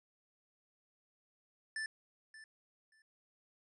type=tone with echo; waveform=square; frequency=1760 Hz; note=A6; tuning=in tune; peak=-38 dBFS; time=1.76-1.86 s; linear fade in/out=2 ms; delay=580 ms; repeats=2; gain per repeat=-15 dB; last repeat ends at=3.02 s; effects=resampled to 24000 Hz